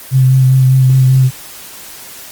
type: tone with vibrato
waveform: sine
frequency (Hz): 130.81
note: C3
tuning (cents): 0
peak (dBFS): -5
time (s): 0.11-1.31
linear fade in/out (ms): 50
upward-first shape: triangle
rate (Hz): 5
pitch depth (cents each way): 24
effects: white hiss -32 dBFS RMS until 2.31 s + Opus 24 kbps